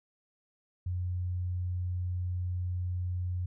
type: tone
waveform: sine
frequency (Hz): 90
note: F#2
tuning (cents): -47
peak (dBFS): -30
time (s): 0.86-3.46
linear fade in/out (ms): 5
effects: none